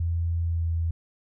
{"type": "tone with pitch glide", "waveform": "sine", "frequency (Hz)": [84.2, 82.94], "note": ["E2", "E2"], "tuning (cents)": [37, 11], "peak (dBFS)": -23, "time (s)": [0, 0.91], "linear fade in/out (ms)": 5, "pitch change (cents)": -26, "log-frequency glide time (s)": [0.43, 0.68], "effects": []}